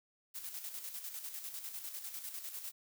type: noise with tremolo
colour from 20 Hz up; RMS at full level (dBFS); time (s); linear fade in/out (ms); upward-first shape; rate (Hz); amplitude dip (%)
blue; -43; 0.34-2.72; 20; square; 10; 50
effects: none